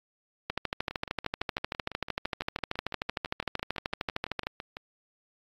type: two click trains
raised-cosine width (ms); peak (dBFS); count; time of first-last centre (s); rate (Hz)
0.3; -13 / -22; 53 / 24; 0.5-4.469 / 0.91-4.769; 13.1 / 5.96
effects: AAC 32 kbps